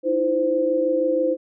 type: tone cluster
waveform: sine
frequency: 311.7 / 337.9 / 517 Hz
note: D#4 / E4 / C5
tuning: +3 / +43 / -21 cents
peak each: -25 / -26 / -19 dBFS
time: 0.03-1.37 s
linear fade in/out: 50 ms
effects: none